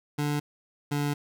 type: tone pair in turn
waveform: 25% pulse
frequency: 146.83 / 145.14 Hz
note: D3 / D3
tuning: 0 / -20 cents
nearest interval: unison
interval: 20 cents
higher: first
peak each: -22 dBFS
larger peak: neither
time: 0.18-0.4 / 0.91-1.14 s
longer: second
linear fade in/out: 10 ms
effects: none